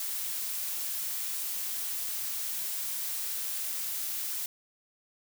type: noise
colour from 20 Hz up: blue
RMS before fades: -34 dBFS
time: 0-4.46 s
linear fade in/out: 2 ms
effects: none